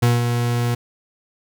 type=tone with ADSR envelope; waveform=40% pulse; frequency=119.9 Hz; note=A#2; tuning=49 cents sharp; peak=-11 dBFS; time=0.02-0.75 s; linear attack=11 ms; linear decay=180 ms; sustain=-6 dB; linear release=8 ms; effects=none